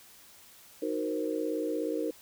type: chord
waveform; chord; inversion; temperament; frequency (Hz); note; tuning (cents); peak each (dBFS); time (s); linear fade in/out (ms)
sine; C half-diminished seventh; first; equal; 311.1 / 370 / 466.2 / 523.3; Eb4 / Gb4 / Bb4 / C5; 0 / 0 / 0 / 0; -33 / -38 / -33 / -37; 0.82-2.11; 5
effects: white hiss -55 dBFS RMS until 2.21 s